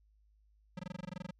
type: tone bursts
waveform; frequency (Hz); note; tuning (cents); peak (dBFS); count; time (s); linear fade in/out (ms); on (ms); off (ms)
square; 181.6; F#3; -32; -39; 13; 0.77-1.309; 5; 23; 20
effects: added 52 Hz sine -65 dBFS peak until 1.39 s + low-pass 5000 Hz 12 dB/octave